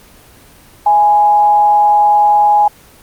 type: tone with frequency modulation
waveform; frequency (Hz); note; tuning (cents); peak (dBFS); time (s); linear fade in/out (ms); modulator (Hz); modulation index
sine; 830.6; G#5; 0; -6; 0.86-2.68; 5; 169; 0.24
effects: pink hiss -42 dBFS RMS until 3.02 s + Opus 24 kbps